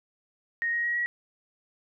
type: tone with pitch steps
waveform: sine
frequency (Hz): 1864.7 / 1882 / 1899.5 / 1917.1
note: A#6 / A#6 / A#6 / A#6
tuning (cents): 0 / +16 / +32 / +48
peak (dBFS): -25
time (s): 0.62-1.06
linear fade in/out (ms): 0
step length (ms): 110
effects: none